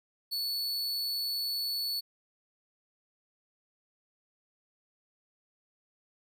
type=tone; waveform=45% pulse; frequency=4435 Hz; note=C#8; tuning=in tune; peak=-30 dBFS; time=0.31-2.01 s; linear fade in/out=20 ms; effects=none